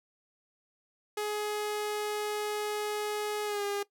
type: tone with pitch glide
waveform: sawtooth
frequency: 420 to 405.2 Hz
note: G#4 to G#4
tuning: +19 to -43 cents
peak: -27 dBFS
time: 1.17-3.83 s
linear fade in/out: 5 ms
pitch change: -62 cents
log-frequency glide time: 3.45-3.64 s
effects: noise-tail reverb RT60 0.1 s tail -18 dB re dry